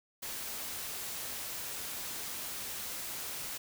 white noise, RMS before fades -40 dBFS, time 0.22-3.58 s, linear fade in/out 10 ms, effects none

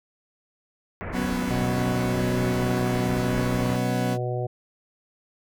pink low-pass noise, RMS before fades -33 dBFS, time 1.01-3.76 s, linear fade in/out 0 ms, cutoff 2300 Hz, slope 48 dB/octave
40% pulse chord, F# suspended fourth, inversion none, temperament equal, 185 / 246.9 / 277.2 Hz, F#3 / B3 / C#4, 0 / 0 / 0 cents, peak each -28 / -27 / -33 dBFS, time 1.12-4.18 s, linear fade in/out 50 ms
harmonic tone, 123.47 Hz, B2, in tune, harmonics 1 / 3 / 4 / 5 / 6, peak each -27 / -32 / -33 / -34 / -35 dBFS, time 1.5-4.47 s, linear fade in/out 10 ms
effects none

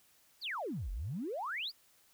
triangle exponential two-way sweep, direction down then up, 5080 to 41.2 to 5080 Hz, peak -32 dBFS, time 0.41-1.72 s, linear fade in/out 50 ms, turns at 0.91 s, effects tanh soft clip ceiling -34 dBFS + white hiss -67 dBFS RMS until 2.13 s

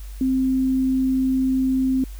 sine tone, 261.6 Hz, C4, in tune, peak -17 dBFS, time 0.21-2.04 s, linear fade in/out 2 ms, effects added 49 Hz sine -32 dBFS peak until 2.19 s + white hiss -49 dBFS RMS until 2.19 s

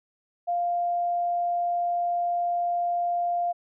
sine tone, 698.5 Hz, F5, in tune, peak -23 dBFS, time 0.47-3.53 s, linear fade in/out 20 ms, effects none

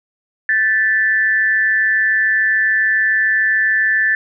sine tone with amplitude modulation, 1760 Hz, A6, in tune, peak -9 dBFS, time 0.49-4.15 s, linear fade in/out 2 ms, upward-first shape sine, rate 207 Hz, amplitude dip 65%, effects none

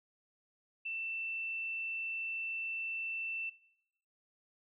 sine tone, 2673 Hz, E7, 23 cents sharp, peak -36 dBFS, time 0.85-3.5 s, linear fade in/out 10 ms, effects noise-tail reverb RT60 1.0 s tail -24 dB re dry

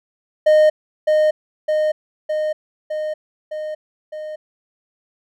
triangle tone with echo, 615 Hz, D#5, 20 cents flat, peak -7 dBFS, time 0.46-0.7 s, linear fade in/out 10 ms, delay 610 ms, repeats 6, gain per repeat -3 dB, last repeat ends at 4.36 s, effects none

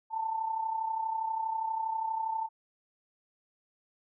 sine tone with amplitude modulation, 890 Hz, A5, 20 cents sharp, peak -27 dBFS, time 0.1-2.49 s, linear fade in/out 50 ms, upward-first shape sine, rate 32.4 Hz, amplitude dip 60%, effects none

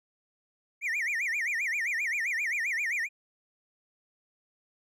triangle tone with vibrato, 2093 Hz, C7, in tune, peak -26 dBFS, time 0.81-3.09 s, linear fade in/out 50 ms, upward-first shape sine, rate 7.6 Hz, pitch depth 270 cents each way, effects none

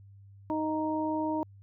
harmonic tone, 311.1 Hz, D#4, in tune, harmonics 1 / 2 / 3, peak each -30 / -35 / -33 dBFS, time 0.5-1.43 s, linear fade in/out 0 ms, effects added 99 Hz sine -50 dBFS peak until 1.62 s

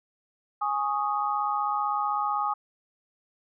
sine chord, Ab suspended fourth, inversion none, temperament equal, 830.6 / 1108.7 / 1244.5 Hz, Ab5 / Db6 / Eb6, 0 / 0 / 0 cents, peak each -28 / -32 / -28 dBFS, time 0.61-2.54 s, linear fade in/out 10 ms, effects none

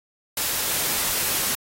white noise, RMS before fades -24 dBFS, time 0.37-1.55 s, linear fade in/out 2 ms, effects AAC 48 kbps

